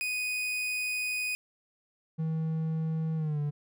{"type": "tone", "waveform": "40% pulse", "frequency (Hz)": 2489, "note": "D#7", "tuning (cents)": 0, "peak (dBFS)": -29, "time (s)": [0.01, 1.35], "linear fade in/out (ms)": 0}
{"type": "tone with pitch glide", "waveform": "triangle", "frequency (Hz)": [160, 146.72], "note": ["D#3", "D3"], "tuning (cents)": [49, -1], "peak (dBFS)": -26, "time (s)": [2.18, 3.51], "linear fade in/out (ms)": 20, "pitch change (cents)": -150, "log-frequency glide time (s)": [3.16, 3.4]}
{"effects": []}